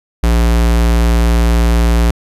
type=tone; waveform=square; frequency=57.9 Hz; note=A#1; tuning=11 cents flat; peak=-9 dBFS; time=0.23-2.11 s; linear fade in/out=5 ms; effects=resampled to 32000 Hz